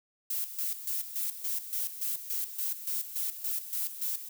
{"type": "noise with tremolo", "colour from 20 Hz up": "violet", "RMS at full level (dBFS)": -32, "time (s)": [0.3, 4.29], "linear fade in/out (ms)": 5, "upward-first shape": "square", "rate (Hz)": 3.5, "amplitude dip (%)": 70, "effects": []}